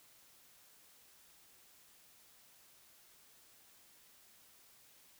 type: silence
effects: white hiss -64 dBFS RMS until 5.19 s